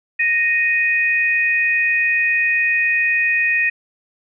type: tone pair together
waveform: sine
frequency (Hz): 1861.7 / 2489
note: A#6 / D#7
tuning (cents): -3 / 0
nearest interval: perfect fourth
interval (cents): 503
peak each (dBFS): -17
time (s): 0.19-3.7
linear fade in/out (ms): 10
effects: none